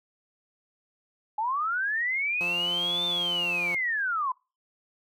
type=linear two-way sweep; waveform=sine; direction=up then down; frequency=830.6 to 3596 to 990 Hz; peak=-25 dBFS; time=1.38-4.32 s; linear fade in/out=5 ms; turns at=3.05 s
type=tone; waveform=10% pulse; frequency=174.61 Hz; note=F3; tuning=in tune; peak=-27 dBFS; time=2.41-3.75 s; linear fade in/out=0 ms
effects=noise-tail reverb RT60 0.3 s tail -26 dB re dry